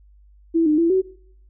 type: tone with pitch steps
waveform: sine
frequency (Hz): 330 / 304.1 / 335 / 377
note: E4 / D#4 / E4 / F#4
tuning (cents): +2 / -40 / +28 / +32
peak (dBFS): -14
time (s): 0.54-1.02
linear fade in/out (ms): 20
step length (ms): 120
effects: noise-tail reverb RT60 0.7 s tail -23 dB re dry + added 50 Hz sine -48 dBFS peak until 1.49 s